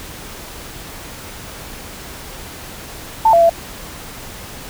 sine tone with pitch steps, 889 / 677 / 672 Hz, A5 / E5 / E5, +18 / +46 / +33 cents, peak -7 dBFS, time 3.25-3.496 s, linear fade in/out 5 ms, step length 82 ms, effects pink hiss -33 dBFS RMS until 4.69 s

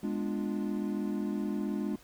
triangle chord, G# diminished seventh, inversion none, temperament equal, 207.7 / 246.9 / 293.7 / 349.2 Hz, G#3 / B3 / D4 / F4, 0 / 0 / 0 / 0 cents, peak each -31 / -37 / -34 / -37 dBFS, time 0.03-1.96 s, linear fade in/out 5 ms, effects pink hiss -58 dBFS RMS until 2.03 s

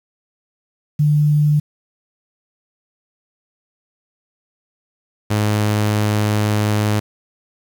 sine / sawtooth tone pair in turn, 149 / 105.52 Hz, D3 / G#2, +25 / +28 cents, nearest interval tritone, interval 597 cents, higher first, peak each -11 dBFS, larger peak neither, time 0.99-1.6 / 5.3-7 s, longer second, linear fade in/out 10 ms, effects 7-bit

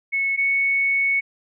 sine tone pair in turn, 2200 / 2215 Hz, C#7 / C#7, -14 / -2 cents, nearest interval unison, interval 12 cents, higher second, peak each -19 / -17 dBFS, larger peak second, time 0.12-0.37 / 0.37-1.21 s, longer second, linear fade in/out 20 ms, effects none

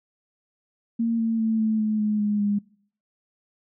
sine tone with pitch steps, 230 / 226.2 / 222.4 / 218.7 / 215.1 / 211.5 / 208 / 204.6 Hz, A#3 / A3 / A3 / A3 / A3 / G#3 / G#3 / G#3, -23 / +48 / +19 / -10 / -39 / +32 / +3 / -26 cents, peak -20 dBFS, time 0.99-2.59 s, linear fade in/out 10 ms, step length 200 ms, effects noise-tail reverb RT60 0.6 s tail -24 dB re dry

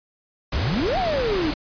pink noise, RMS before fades -27 dBFS, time 0.52-1.54 s, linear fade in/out 5 ms
triangle exponential two-way sweep, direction up then down, 59 to 788 to 288.7 Hz, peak -19 dBFS, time 0.54-1.51 s, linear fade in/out 5 ms, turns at 0.98 s
effects resampled to 11025 Hz

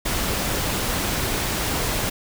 pink noise, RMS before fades -24 dBFS, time 0.05-2.1 s, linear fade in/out 10 ms, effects none

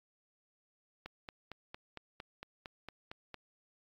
click train, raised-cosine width 0.3 ms, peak -28 dBFS, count 11, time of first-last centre 1.06-3.343 s, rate 4.38 Hz, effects AAC 64 kbps

